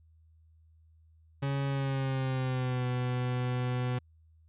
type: tone with pitch glide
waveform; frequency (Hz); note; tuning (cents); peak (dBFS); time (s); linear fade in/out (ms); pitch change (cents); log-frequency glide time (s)
40% pulse; 138.59 to 124.9; C#3 to B2; 0 to +20; -28; 1.42-3.99; 10; -180; 1.67-2.86
effects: added 80 Hz sine -58 dBFS peak until 4.48 s + resampled to 8000 Hz